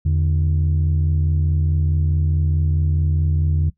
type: tone pair together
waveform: sine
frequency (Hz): 83 / 147.69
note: E2 / D3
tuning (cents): +12 / +10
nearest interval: minor seventh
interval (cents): 998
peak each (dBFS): -15 / -19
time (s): 0.05-3.7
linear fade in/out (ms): 10
effects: noise-tail reverb RT60 0.1 s tail -18 dB re dry + tanh soft clip ceiling -11 dBFS